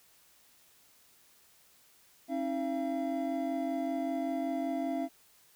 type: tone cluster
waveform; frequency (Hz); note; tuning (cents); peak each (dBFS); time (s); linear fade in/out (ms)
triangle; 269.9 / 315.1 / 681; C#4 / D#4 / F5; -46 / +22 / -44; -32 / -35 / -33; 2.28-5.09; 50
effects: white hiss -63 dBFS RMS until 5.55 s